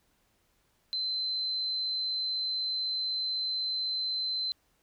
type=tone; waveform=sine; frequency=4074 Hz; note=C8; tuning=47 cents flat; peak=-29 dBFS; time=0.93-4.52 s; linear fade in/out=0 ms; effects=pink hiss -71 dBFS RMS until 4.82 s